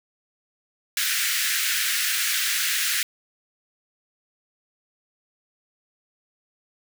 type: high-pass noise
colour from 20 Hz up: pink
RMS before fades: -24 dBFS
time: 0.97-3.03 s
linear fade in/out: 2 ms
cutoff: 1500 Hz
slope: 48 dB/octave
effects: none